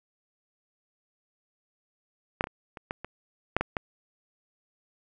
clicks, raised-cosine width 0.5 ms, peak -9 / -12 / -25 / -25 / -16 / -22 / -7 / -11 / -13 dBFS, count 9, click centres 2.409 / 2.441 / 2.471 / 2.772 / 2.909 / 3.046 / 3.566 / 3.61 / 3.768 s, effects none

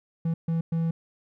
triangle tone bursts at uneven times, 164.81 Hz, E3, in tune, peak -21 dBFS, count 3, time 0.25-0.34 / 0.48-0.61 / 0.72-0.91 s, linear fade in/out 5 ms, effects none

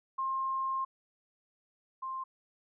sine tone pair in turn, 1063 / 1052.6 Hz, C6 / C6, +27 / +10 cents, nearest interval unison, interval 17 cents, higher first, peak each -30 / -35 dBFS, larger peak first, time 0.18-0.85 / 2.02-2.24 s, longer first, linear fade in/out 10 ms, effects none

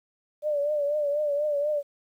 sine tone with vibrato, 587 Hz, D5, 1 cent flat, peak -23 dBFS, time 0.42-1.83 s, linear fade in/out 50 ms, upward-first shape triangle, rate 4.1 Hz, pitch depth 72 cents each way, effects 10-bit

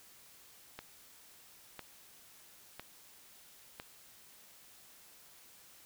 click train, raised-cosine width 0.3 ms, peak -27 dBFS, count 4, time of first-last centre 0.79-3.799 s, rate 0.997 Hz, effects white hiss -59 dBFS RMS until 5.85 s

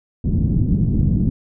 white low-pass noise, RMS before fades -17 dBFS, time 0.24-1.3 s, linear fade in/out 5 ms, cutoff 210 Hz, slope 24 dB/octave, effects none

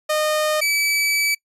sawtooth tone pair in turn, 613 / 2298 Hz, D#5 / D7, -26 / -38 cents, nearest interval octave + major seventh, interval 2288 cents, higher second, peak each -14 dBFS, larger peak neither, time 0.09-0.61 / 0.61-1.35 s, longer second, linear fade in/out 10 ms, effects noise-tail reverb RT60 0.1 s tail -23 dB re dry + resampled to 32000 Hz

